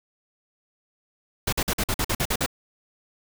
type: noise bursts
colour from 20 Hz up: pink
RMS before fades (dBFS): -24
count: 10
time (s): 1.47-2.462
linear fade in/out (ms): 5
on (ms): 56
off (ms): 48
effects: none